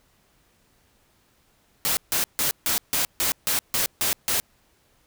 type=noise bursts; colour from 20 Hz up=white; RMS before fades=-23 dBFS; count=10; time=1.85-4.4 s; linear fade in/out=0 ms; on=120 ms; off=150 ms; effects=pink hiss -63 dBFS RMS until 5.06 s